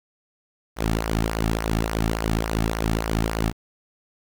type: tone with flanger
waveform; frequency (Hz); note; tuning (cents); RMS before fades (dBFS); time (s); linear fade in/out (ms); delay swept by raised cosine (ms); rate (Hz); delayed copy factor
sawtooth; 55; A1; 0; -24; 0.76-3.53; 50; 0.26 to 2.06; 3.5; -0.65
effects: 9-bit